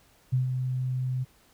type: tone with ADSR envelope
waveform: sine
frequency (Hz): 128.2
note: C3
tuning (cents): -35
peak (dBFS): -20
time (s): 0.32-1.25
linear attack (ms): 16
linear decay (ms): 130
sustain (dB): -6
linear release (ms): 24
effects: pink hiss -61 dBFS RMS until 1.53 s